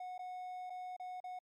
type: tone with dropouts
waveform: triangle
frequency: 732 Hz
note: F#5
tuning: 19 cents flat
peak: -40 dBFS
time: 0-1.39 s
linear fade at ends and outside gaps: 5 ms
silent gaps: 0.18-0.191 / 0.698-0.702 / 0.966-0.997 / 1.203-1.24 s
effects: MP3 64 kbps